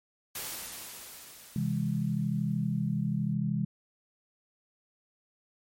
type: noise with exponential decay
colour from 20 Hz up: white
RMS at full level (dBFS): -36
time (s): 0.35-3.34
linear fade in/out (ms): 5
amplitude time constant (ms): 650
type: chord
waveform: sine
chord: C augmented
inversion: none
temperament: just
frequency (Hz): 130.81 / 163.52 / 204.4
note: C3 / E3 / G#3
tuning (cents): 0 / -14 / -27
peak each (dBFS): -32 / -31 / -31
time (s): 1.56-3.65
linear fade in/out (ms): 2
effects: MP3 64 kbps